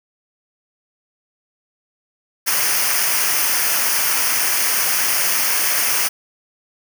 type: noise with comb filter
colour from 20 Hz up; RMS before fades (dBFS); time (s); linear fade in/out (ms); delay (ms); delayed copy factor
white; -18; 2.46-6.09; 20; 0.26; -0.7
effects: none